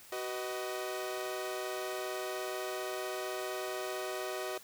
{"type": "chord", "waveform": "sawtooth", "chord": "B major", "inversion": "second", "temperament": "equal with one note detuned", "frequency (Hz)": [376.5, 493.9, 622.3], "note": ["F#4", "B4", "D#5"], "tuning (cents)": [30, 0, 0], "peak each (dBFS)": [-35, -40, -36], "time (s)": [0.12, 4.58], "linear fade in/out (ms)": 5, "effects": ["white hiss -55 dBFS RMS until 4.63 s"]}